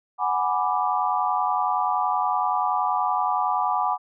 sine chord, G# half-diminished seventh, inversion third, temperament equal, 740 / 830.6 / 987.8 / 1174.7 Hz, F#5 / G#5 / B5 / D6, 0 / 0 / 0 / 0 cents, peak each -26 dBFS, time 0.18-3.98 s, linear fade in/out 50 ms, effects none

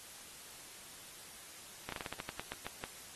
slowing click train, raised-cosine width 0.3 ms, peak -23 dBFS, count 12, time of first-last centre 1.89-2.839 s, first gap 33 ms, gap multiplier 1.18, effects white hiss -52 dBFS RMS until 3.15 s + AAC 32 kbps

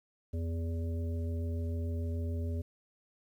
harmonic tone with a mistuned harmonic, 82.41 Hz, E2, in tune, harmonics 1 / 3 / 5 / 7, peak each -32 / -42 / -46 / -49 dBFS, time 0.33-2.62 s, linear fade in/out 10 ms, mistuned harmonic 1, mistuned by +47 cents, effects 11-bit

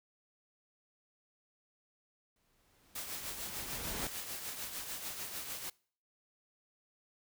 pink noise with exponential growth, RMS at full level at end -38 dBFS, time 2.36-4.07 s, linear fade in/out 2 ms, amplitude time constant 370 ms
white noise with tremolo, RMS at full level -40 dBFS, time 2.95-5.7 s, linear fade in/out 5 ms, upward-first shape triangle, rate 6.7 Hz, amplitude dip 55%
effects noise-tail reverb RT60 0.5 s tail -25 dB re dry

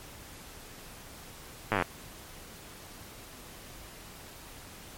slowing click train, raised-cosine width 0.5 ms, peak -11 dBFS, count 11, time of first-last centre 1.72-1.823 s, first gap 9 ms, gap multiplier 1.03, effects pink hiss -48 dBFS RMS until 4.97 s + MP3 64 kbps

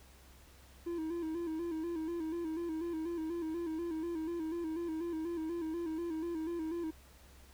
triangle tone with vibrato, 329.6 Hz, E4, in tune, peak -33 dBFS, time 0.86-6.91 s, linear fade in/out 10 ms, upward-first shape square, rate 4.1 Hz, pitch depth 67 cents each way, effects added 66 Hz sine -58 dBFS peak until 7.53 s + pink hiss -61 dBFS RMS until 7.53 s

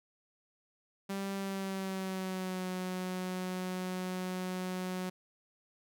sawtooth tone with pitch glide, 196 to 183.93 Hz, G3 to F#3, 0 to -10 cents, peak -31 dBFS, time 1.09-5.1 s, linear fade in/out 10 ms, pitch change -110 cents, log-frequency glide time 1.35-2.67 s, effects none

